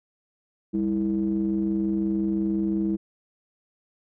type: ring-modulated tone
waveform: triangle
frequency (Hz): 62.9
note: B1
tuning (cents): +32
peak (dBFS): -17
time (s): 0.73-2.97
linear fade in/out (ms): 20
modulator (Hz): 263
effects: none